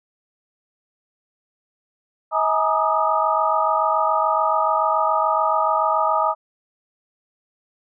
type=tone cluster; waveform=sine; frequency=638 / 843 / 945 / 1211 / 1258 Hz; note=D#5 / G#5 / A#5 / D#6 / D#6; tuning=+43 / +26 / +23 / -47 / +19 cents; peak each=-23 dBFS; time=2.31-6.35 s; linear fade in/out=50 ms; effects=none